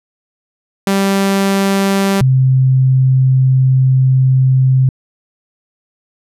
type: tone pair in turn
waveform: sawtooth / sine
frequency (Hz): 196 / 130.81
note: G3 / C3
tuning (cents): 0 / 0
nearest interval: perfect fifth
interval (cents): 700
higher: first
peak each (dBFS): -7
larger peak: neither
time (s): 0.87-2.21 / 2.21-4.89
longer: second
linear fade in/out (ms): 2
effects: resampled to 32000 Hz